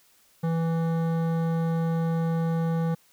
sine tone with hard clipping, 164.81 Hz, E3, in tune, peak -25 dBFS, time 0.43-2.95 s, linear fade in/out 10 ms, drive 14 dB, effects white hiss -61 dBFS RMS until 3.12 s

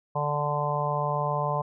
harmonic tone, 147.1 Hz, D3, 3 cents sharp, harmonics 1 / 3 / 4 / 5 / 6 / 7, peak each -30 / -36 / -31 / -33 / -32 / -30 dBFS, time 0.15-1.62 s, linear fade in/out 10 ms, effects none

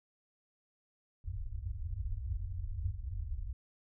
white low-pass noise, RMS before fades -38 dBFS, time 1.24-3.53 s, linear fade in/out 10 ms, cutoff 100 Hz, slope 96 dB/octave, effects none

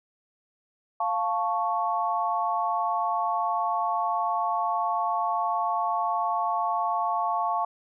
sine chord, F augmented, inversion none, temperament equal, 698.5 / 880 / 1108.7 Hz, F5 / A5 / C#6, 0 / 0 / 0 cents, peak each -28 dBFS, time 1-7.65 s, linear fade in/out 5 ms, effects none

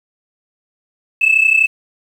sine tone pair together, 2605 / 2637 Hz, E7 / E7, -21 / 0 cents, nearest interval unison, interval 21 cents, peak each -11 dBFS, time 1.21-1.67 s, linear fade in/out 10 ms, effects tanh soft clip ceiling -4 dBFS + 7-bit

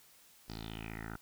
10% pulse tone with low-pass filter sweep, 55 Hz, A1, in tune, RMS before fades -44 dBFS, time 0.48-1.17 s, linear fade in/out 10 ms, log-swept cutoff 5100 to 1400 Hz, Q 5.5, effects white hiss -62 dBFS RMS until 1.21 s

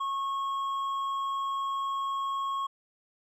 sine tone with hard clipping, 1094 Hz, C#6, 23 cents flat, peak -30 dBFS, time 0-2.67 s, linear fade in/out 10 ms, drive 4 dB, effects none

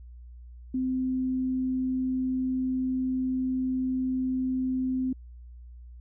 sine tone, 258 Hz, C4, 24 cents flat, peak -25 dBFS, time 0.74-5.13 s, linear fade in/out 5 ms, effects added 60 Hz sine -43 dBFS peak until 6 s

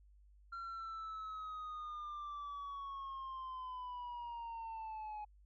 sine linear sweep, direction down, 1375 to 838 Hz, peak -40 dBFS, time 0.52-5.25 s, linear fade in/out 10 ms, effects tanh soft clip ceiling -42 dBFS + added 50 Hz sine -61 dBFS peak until 5.45 s

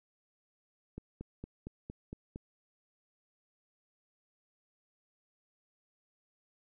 click train, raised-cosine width 3 ms, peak -29 dBFS, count 7, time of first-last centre 0.98-2.359 s, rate 4.35 Hz, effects none

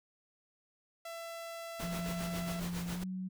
sawtooth tone, 669 Hz, E5, 25 cents sharp, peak -38 dBFS, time 1.05-2.6 s, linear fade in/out 5 ms
pink noise with tremolo, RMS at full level -41 dBFS, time 1.79-3.04 s, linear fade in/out 10 ms, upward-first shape sine, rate 7.3 Hz, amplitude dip 65%
sine tone with pitch glide, 174.61 to 186.06 Hz, F3 to F#3, 0 to +10 cents, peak -36 dBFS, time 1.82-3.29 s, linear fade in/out 20 ms, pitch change +110 cents, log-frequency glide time 2.94-3.05 s
effects none

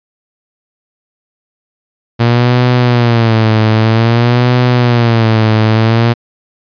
sawtooth tone with vibrato, 116.54 Hz, A#2, in tune, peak -3 dBFS, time 2.19-6.14 s, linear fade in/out 20 ms, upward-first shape sine, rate 0.52 Hz, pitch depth 110 cents each way, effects resampled to 11025 Hz

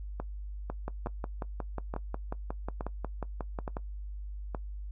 two click trains, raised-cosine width 1 ms, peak -21 / -21 dBFS, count 6 / 18, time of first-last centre 0.2-4.548 / 0.7-3.769 s, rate 1.15 / 5.54 Hz, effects noise-tail reverb RT60 0.1 s tail -19 dB re dry + added 50 Hz sine -37 dBFS peak until 4.91 s

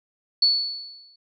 sine tone with exponential decay, 4435 Hz, C#8, in tune, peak -13 dBFS, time 0.42-1.16 s, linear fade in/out 5 ms, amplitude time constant 160 ms, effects none

